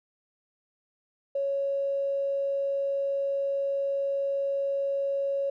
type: tone with tanh clipping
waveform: triangle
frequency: 554.4 Hz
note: C#5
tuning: in tune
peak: -25 dBFS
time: 1.35-5.5 s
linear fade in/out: 5 ms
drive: 3 dB
effects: none